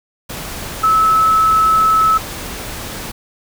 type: tone in noise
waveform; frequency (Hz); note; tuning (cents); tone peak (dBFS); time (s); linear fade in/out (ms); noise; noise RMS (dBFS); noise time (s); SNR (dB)
sine; 1300; E6; -24; -9; 0.83-2.18; 10; pink; -27; 0.29-3.12; +15
effects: none